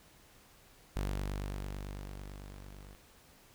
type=tone with level ramp; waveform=sawtooth; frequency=49 Hz; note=G1; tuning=in tune; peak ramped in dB=-28 to -46 dBFS; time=0.96-2.95 s; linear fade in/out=0 ms; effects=pink hiss -61 dBFS RMS until 3.54 s